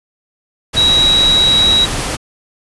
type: tone in noise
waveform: sine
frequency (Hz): 3859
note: B7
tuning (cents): -41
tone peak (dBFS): -8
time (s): 0.76-1.86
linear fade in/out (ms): 20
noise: pink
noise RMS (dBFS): -19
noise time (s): 0.73-2.17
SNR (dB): +8
effects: resampled to 24000 Hz